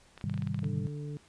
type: clicks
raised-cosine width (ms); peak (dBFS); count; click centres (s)
0.3; -30; 10; 0.177 / 0.212 / 0.297 / 0.341 / 0.377 / 0.422 / 0.473 / 0.545 / 0.591 / 0.643
type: chord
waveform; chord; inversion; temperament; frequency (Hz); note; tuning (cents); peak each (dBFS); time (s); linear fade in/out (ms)
sine; Ab major seventh; none; just; 103.83 / 129.78 / 155.74 / 194.67; Ab2 / C3 / Eb3 / G3; 0 / -14 / +2 / -12; -36; 0.24-0.87; 0
type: harmonic tone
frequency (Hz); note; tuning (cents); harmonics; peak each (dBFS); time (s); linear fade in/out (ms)
146.83; D3; 0; 1 / 2 / 3; -36 / -46 / -46; 0.63-1.17; 0
effects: pink hiss -61 dBFS RMS until 1.28 s + resampled to 22050 Hz